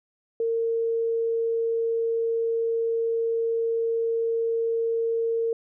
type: tone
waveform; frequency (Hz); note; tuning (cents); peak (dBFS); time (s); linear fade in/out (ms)
sine; 457.8; A#4; -31; -22; 0.4-5.53; 2
effects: none